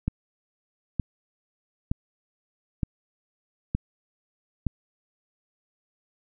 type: click train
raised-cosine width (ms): 5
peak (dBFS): -12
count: 6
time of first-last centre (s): 0.08-4.667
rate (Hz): 1.09
effects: none